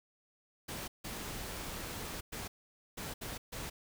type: noise bursts at uneven times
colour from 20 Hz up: pink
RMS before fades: -42 dBFS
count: 6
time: 0.68-0.88 / 1.04-2.21 / 2.32-2.48 / 2.97-3.14 / 3.21-3.38 / 3.52-3.7 s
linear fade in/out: 10 ms
effects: none